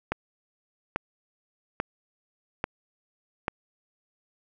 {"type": "click train", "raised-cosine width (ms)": 0.5, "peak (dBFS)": -11, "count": 5, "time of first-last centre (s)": [0.12, 3.481], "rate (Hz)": 1.19, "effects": []}